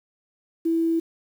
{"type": "tone with quantisation", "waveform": "sine", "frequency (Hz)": 329.6, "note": "E4", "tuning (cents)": 0, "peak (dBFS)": -19, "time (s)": [0.65, 1], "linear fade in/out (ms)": 10, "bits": 8, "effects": []}